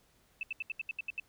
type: tone bursts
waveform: sine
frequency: 2637 Hz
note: E7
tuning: in tune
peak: -33 dBFS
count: 9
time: 0.41-1.199 s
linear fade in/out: 2 ms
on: 21 ms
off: 75 ms
effects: pink hiss -68 dBFS RMS until 1.28 s